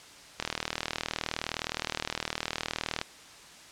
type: click train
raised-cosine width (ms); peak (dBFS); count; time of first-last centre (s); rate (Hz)
0.2; -12; 104; 0.4-3.014; 39.4
effects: white hiss -50 dBFS RMS until 3.71 s + low-pass 7000 Hz 12 dB/octave